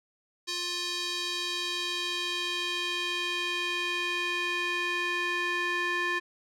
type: tone with band-pass filter sweep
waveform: square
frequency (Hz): 351.9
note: F4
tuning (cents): +13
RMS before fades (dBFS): -31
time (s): 0.47-6.2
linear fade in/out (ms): 20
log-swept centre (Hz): 4500 to 1900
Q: 2
effects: none